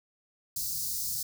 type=band-stop noise; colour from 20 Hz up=white; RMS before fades=-33 dBFS; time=0.56-1.23 s; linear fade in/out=5 ms; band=170 to 4400 Hz; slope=48 dB/octave; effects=none